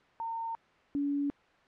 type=tone pair in turn; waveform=sine; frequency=912 / 284.7 Hz; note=A#5 / C#4; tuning=-38 / +46 cents; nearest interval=octave + minor sixth; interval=2016 cents; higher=first; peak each=-33 / -28 dBFS; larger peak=second; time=0.2-0.55 / 0.95-1.3 s; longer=neither; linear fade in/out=0 ms; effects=white hiss -62 dBFS RMS until 1.67 s + low-pass 2000 Hz 12 dB/octave